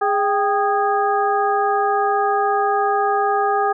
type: harmonic tone with a mistuned harmonic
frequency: 411.9 Hz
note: G#4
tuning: 14 cents flat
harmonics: 1 / 2 / 3 / 4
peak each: -21 / -18 / -22 / -28 dBFS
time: 0.01-3.73 s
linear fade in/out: 10 ms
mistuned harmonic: 2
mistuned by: -74 cents
effects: none